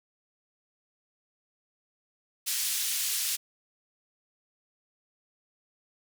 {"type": "band-pass noise", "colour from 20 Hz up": "white", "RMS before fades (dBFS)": -30, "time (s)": [2.46, 3.37], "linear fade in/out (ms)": 20, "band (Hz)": [2800, 13000], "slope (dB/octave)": 12, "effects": []}